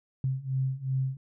sine beating tone pair, 130.81 / 133.51 Hz, C3 / C3, 0 / +35 cents, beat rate 2.7 Hz, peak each -31 / -29 dBFS, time 0.24-1.17 s, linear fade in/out 2 ms, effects none

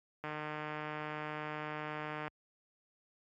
click train, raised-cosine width 0.5 ms, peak -25 dBFS, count 311, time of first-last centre 0.24-2.279 s, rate 152 Hz, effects high-pass 60 Hz 12 dB/octave + MP3 64 kbps

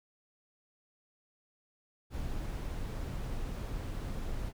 brown noise, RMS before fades -37 dBFS, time 2.1-4.53 s, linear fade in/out 50 ms, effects none

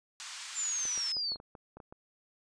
white band-pass noise, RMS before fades -44 dBFS, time 0.2-1.12 s, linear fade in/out 0 ms, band 1000 to 7500 Hz, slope 24 dB/octave
sine linear sweep, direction down, 7360 to 4200 Hz, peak -31 dBFS, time 0.54-1.37 s, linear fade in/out 50 ms
clicks, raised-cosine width 1 ms, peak -34 dBFS, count 10, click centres 0.854 / 0.977 / 1.168 / 1.319 / 1.359 / 1.401 / 1.552 / 1.77 / 1.802 / 1.925 s
effects resampled to 22050 Hz

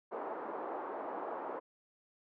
white band-pass noise, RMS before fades -41 dBFS, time 0.11-1.6 s, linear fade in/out 20 ms, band 310 to 1000 Hz, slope 24 dB/octave, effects none

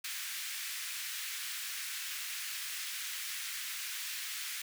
pink high-pass noise, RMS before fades -40 dBFS, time 0.04-4.62 s, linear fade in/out 5 ms, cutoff 1700 Hz, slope 24 dB/octave, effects none

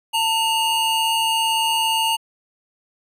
square tone pair together, 900.5 / 2859 Hz, A5 / F7, +40 / +40 cents, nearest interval octave + minor sixth, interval 2000 cents, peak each -21 dBFS, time 0.13-2.17 s, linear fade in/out 20 ms, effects resampled to 32000 Hz

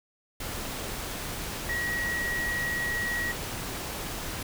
sine tone in noise, 1909 Hz, A#6, 41 cents sharp, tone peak -28 dBFS, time 1.69-3.32 s, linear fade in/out 5 ms, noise pink, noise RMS -35 dBFS, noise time 0.4-4.43 s, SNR +4 dB, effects none

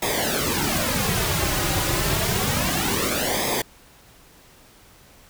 pink noise with flanger, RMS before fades -23 dBFS, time 0.02-3.62 s, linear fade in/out 5 ms, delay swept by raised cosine 0.69 to 4.49 ms, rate 0.29 Hz, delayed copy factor -0.8, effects pink hiss -51 dBFS RMS until 5.29 s

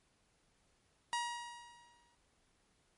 sawtooth tone with exponential decay, 952 Hz, A#5, 36 cents sharp, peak -29 dBFS, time 1.13-2.15 s, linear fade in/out 0 ms, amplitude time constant 220 ms, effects pink hiss -74 dBFS RMS until 2.97 s + MP3 48 kbps

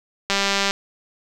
click train, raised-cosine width 0.2 ms, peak -3 dBFS, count 82, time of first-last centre 0.3-0.709 s, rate 198 Hz, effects none

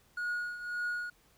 triangle tone with tremolo, 1446 Hz, F#6, 40 cents flat, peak -28 dBFS, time 0.17-1.1 s, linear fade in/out 5 ms, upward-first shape triangle, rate 1.8 Hz, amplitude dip 75%, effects tanh soft clip ceiling -25 dBFS + pink hiss -66 dBFS RMS until 1.37 s

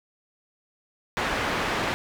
white low-pass noise, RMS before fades -27 dBFS, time 1.17-1.94 s, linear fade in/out 0 ms, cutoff 1900 Hz, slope 12 dB/octave, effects none

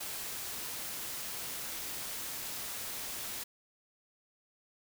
white noise, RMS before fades -40 dBFS, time 0-3.44 s, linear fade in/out 10 ms, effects none

